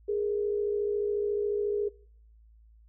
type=tone pair together; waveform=sine; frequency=412.1 / 466.2 Hz; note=G#4 / A#4; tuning=-13 / 0 cents; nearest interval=major second; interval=213 cents; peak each=-27 / -34 dBFS; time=0.08-1.89 s; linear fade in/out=10 ms; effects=noise-tail reverb RT60 0.6 s tail -23 dB re dry + added 55 Hz sine -54 dBFS peak until 2.88 s